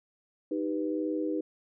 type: chord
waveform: sine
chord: Eb augmented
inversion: none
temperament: equal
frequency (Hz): 311.1 / 392 / 493.9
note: Eb4 / G4 / B4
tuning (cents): 0 / 0 / 0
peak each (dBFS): -30 / -35 / -35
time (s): 0.51-1.41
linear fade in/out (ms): 5
effects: none